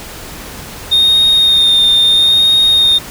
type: tone with vibrato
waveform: sine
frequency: 3674 Hz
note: A#7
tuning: 26 cents flat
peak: -4 dBFS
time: 0.91-2.99 s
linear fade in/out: 20 ms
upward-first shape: sine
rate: 0.75 Hz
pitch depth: 21 cents each way
effects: tanh soft clip ceiling -5 dBFS + pink hiss -29 dBFS RMS until 3.1 s